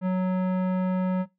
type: tone with tanh clipping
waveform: sine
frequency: 185 Hz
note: F#3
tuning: in tune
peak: -24 dBFS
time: 0.01-1.26 s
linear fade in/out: 50 ms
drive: 16 dB
effects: noise-tail reverb RT60 0.2 s tail -20 dB re dry